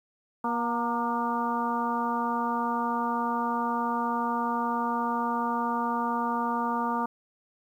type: harmonic tone with a mistuned harmonic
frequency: 237.9 Hz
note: A#3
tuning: 35 cents sharp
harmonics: 1 / 2 / 3 / 4 / 5 / 6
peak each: -31 / -37 / -36 / -29 / -32 / -41 dBFS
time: 0.44-7.06 s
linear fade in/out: 5 ms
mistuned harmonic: 4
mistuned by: -47 cents
effects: 10-bit